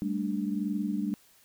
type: chord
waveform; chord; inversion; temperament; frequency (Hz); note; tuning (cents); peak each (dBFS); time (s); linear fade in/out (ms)
sine; G suspended second; none; equal with one note detuned; 198.39 / 220 / 293.7; G3 / A3 / D4; +21 / 0 / 0; -31 / -33 / -33; 0.02-1.14; 0
effects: white hiss -61 dBFS RMS until 1.44 s